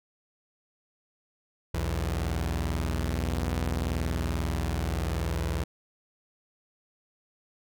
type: tone pair together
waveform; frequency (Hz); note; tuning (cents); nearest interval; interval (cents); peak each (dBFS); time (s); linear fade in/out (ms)
sawtooth; 61.74 / 82.41; B1 / E2; 0 / 0; perfect fourth; 500; -26 / -26; 1.74-5.64; 5
effects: none